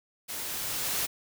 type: noise with level ramp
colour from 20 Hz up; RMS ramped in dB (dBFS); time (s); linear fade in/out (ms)
white; -37 to -29; 0.28-1.07; 20
effects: none